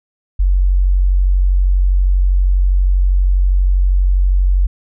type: tone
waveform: sine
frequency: 46.23 Hz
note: F#1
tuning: 1 cent flat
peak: -9 dBFS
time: 0.39-4.67 s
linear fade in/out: 10 ms
effects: none